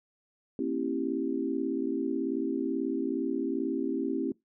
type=chord; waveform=sine; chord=A# diminished seventh; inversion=none; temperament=equal with one note detuned; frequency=233.1 / 271.2 / 329.6 / 392 Hz; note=A#3 / C#4 / E4 / G4; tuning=0 / -38 / 0 / 0 cents; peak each=-36 / -31 / -33 / -35 dBFS; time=0.59-4.32 s; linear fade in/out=2 ms; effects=noise-tail reverb RT60 0.2 s tail -24 dB re dry